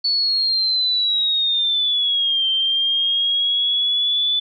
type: linear two-way sweep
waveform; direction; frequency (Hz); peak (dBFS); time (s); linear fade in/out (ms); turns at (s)
sine; down then up; 4453 to 3136 to 3489; -16; 0.04-4.4; 10; 2.48
effects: none